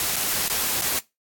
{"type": "noise with dropouts", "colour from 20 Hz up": "white", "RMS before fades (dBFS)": -24, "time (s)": [0, 0.99], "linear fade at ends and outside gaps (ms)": 1, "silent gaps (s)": [[0.16, 0.164], [0.481, 0.498], [0.812, 0.82]], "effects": ["noise-tail reverb RT60 0.2 s tail -19 dB re dry", "AAC 64 kbps"]}